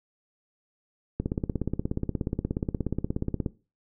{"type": "click train", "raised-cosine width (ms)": 3, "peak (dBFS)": -14, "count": 39, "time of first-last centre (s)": [1.2, 3.462], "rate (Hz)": 16.8, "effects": ["noise-tail reverb RT60 0.3 s tail -18 dB re dry"]}